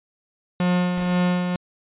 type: tone with tremolo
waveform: 45% pulse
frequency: 178.9 Hz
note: F3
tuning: 42 cents sharp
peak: -17 dBFS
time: 0.6-1.56 s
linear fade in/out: 2 ms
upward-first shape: sine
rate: 2 Hz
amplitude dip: 45%
type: noise with exponential decay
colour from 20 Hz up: pink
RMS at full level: -35 dBFS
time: 0.97-1.53 s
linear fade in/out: 1 ms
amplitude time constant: 120 ms
effects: resampled to 8000 Hz